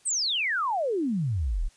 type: exponential sweep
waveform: sine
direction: down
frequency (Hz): 8870 to 30.87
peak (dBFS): -24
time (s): 0.05-1.69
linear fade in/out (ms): 20
effects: white hiss -60 dBFS RMS until 1.76 s + resampled to 22050 Hz